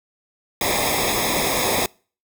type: noise with comb filter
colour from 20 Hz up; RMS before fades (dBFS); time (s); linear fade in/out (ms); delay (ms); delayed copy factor
pink; -21; 0.61-1.86; 2; 0.68; -0.85
effects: noise-tail reverb RT60 0.4 s tail -26 dB re dry